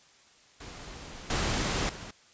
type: noise with level steps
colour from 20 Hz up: pink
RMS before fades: -44 / -29 / -42 dBFS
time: 0.6-2.11 s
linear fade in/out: 5 ms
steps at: 1.3 / 1.89 s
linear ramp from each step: 2 ms
effects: white hiss -59 dBFS RMS until 2.33 s + resampled to 16000 Hz